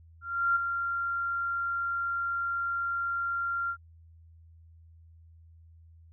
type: tone with ADSR envelope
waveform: sine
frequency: 1384 Hz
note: F6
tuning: 16 cents flat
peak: -21 dBFS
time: 0.21-3.77 s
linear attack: 350 ms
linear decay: 9 ms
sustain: -7 dB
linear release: 73 ms
effects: added 82 Hz sine -52 dBFS peak until 6.12 s